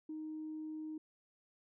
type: tone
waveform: sine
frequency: 311.1 Hz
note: D#4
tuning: in tune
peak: -40 dBFS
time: 0.09-0.98 s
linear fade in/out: 5 ms
effects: tanh soft clip ceiling -36 dBFS